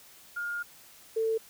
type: tone pair in turn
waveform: sine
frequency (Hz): 1417 / 446.3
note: F6 / A4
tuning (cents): +25 / +25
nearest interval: octave + minor sixth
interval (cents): 2000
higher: first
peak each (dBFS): -31 / -25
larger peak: second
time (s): 0.36-0.63 / 1.16-1.38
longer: first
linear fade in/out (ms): 10
effects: white hiss -54 dBFS RMS until 1.49 s